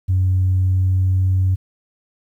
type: tone with pitch glide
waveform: sine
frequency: 92.9 to 93.6 Hz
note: F#2 to F#2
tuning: +7 to +20 cents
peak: -12 dBFS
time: 0.08-1.56 s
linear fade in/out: 20 ms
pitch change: +13 cents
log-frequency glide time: 0.39-1.3 s
effects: tanh soft clip ceiling -10 dBFS + 9-bit